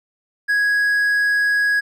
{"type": "tone", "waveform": "triangle", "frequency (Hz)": 1661.2, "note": "G#6", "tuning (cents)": 0, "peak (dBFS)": -13, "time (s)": [0.48, 1.81], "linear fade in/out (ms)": 20, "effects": []}